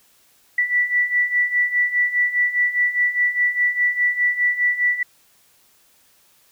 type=beating tone pair; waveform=sine; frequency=1960 / 1964.9 Hz; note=B6 / B6; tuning=-14 / -9 cents; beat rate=4.9 Hz; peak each=-22 / -18 dBFS; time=0.58-5.03 s; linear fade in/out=5 ms; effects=white hiss -57 dBFS RMS until 6.51 s